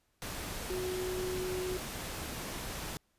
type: tone in noise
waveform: sine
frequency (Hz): 367.9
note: F#4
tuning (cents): -10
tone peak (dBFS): -34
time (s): 0.7-1.77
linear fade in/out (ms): 0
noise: pink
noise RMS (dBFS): -40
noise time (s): 0.22-2.97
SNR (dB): +3
effects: pink hiss -75 dBFS RMS until 3.18 s + resampled to 32000 Hz